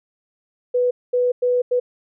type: tone bursts at uneven times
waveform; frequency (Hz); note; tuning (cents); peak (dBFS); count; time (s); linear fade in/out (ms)
sine; 493.9; B4; 0; -15; 4; 0.74-0.91 / 1.13-1.32 / 1.42-1.62 / 1.71-1.8; 10
effects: none